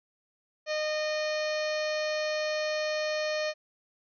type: harmonic tone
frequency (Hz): 613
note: D#5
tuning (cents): -26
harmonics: 1 / 2 / 3 / 4 / 5 / 6 / 7 / 8 / 9 / 10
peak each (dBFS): -29 / -42 / -37 / -39 / -45 / -48 / -40 / -50 / -45 / -48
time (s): 0.66-3.54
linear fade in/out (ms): 50
effects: none